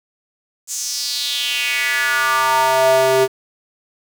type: tone with high-pass filter sweep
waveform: square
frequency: 131.5 Hz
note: C3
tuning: 9 cents sharp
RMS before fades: -17 dBFS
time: 0.67-3.28 s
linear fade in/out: 50 ms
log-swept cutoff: 7200 to 430 Hz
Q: 4
effects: 7-bit